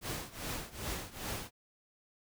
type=noise with tremolo; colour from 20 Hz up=pink; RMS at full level=-37 dBFS; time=0.01-1.51 s; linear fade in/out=50 ms; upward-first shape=triangle; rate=2.5 Hz; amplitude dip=90%; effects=none